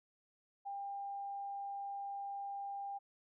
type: tone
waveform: sine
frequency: 798 Hz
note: G5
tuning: 31 cents sharp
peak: -40 dBFS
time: 0.65-2.99 s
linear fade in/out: 20 ms
effects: none